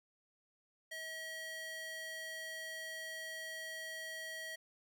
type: tone with high-pass filter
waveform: square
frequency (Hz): 640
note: D#5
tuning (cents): +49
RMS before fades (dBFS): -45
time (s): 0.91-4.56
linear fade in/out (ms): 10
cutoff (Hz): 1400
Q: 2.3
effects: none